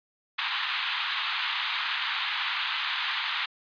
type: band-pass noise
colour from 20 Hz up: white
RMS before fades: -30 dBFS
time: 0.38-3.46 s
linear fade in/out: 10 ms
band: 900 to 3900 Hz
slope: 48 dB/octave
effects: resampled to 11025 Hz